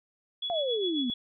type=tone with tremolo; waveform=sine; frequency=3385 Hz; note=G#7; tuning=32 cents sharp; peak=-29 dBFS; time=0.42-1.14 s; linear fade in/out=5 ms; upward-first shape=sine; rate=7.4 Hz; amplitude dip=70%
type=exponential sweep; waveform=sine; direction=down; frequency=715 to 233.1 Hz; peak=-27 dBFS; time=0.5-1.1 s; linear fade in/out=0 ms
effects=none